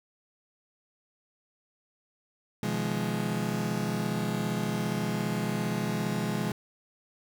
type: chord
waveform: 35% pulse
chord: F half-diminished seventh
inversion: second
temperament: just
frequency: 125.72 / 157.15 / 174.61 / 209.5 Hz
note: Cb3 / Eb3 / F3 / Ab3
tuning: +31 / +18 / 0 / +15 cents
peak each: -33 / -35 / -32 / -30 dBFS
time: 2.63-6.52 s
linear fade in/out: 2 ms
effects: none